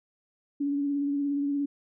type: tone with vibrato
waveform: sine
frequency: 283.9 Hz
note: C#4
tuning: 41 cents sharp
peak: -25 dBFS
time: 0.6-1.66 s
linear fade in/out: 10 ms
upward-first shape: sine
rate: 17 Hz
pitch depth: 23 cents each way
effects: none